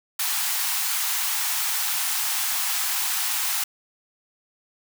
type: high-pass noise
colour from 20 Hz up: white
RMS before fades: -25 dBFS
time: 0.19-3.64 s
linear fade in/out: 5 ms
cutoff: 730 Hz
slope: 96 dB/octave
effects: none